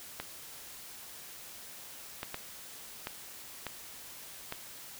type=clicks; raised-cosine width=0.3 ms; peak=-20 dBFS; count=6; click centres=0.2 / 2.231 / 2.344 / 3.071 / 3.667 / 4.524 s; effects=white hiss -48 dBFS RMS until 4.99 s